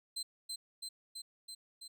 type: tone with echo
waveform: 30% pulse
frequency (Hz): 4100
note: C8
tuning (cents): -36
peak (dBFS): -34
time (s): 0.16-0.23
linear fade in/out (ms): 10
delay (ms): 330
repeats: 5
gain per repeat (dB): -2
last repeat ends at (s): 1.88
effects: none